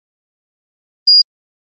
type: tone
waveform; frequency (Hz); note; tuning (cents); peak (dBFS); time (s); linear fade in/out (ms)
sine; 4854; D#8; -44; -4; 1.07-1.22; 10
effects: Opus 24 kbps